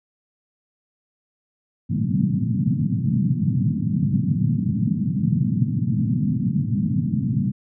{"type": "band-pass noise", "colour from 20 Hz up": "pink", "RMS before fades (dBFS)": -21, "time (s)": [1.89, 7.52], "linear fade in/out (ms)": 20, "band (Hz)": [110, 240], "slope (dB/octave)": 48, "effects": []}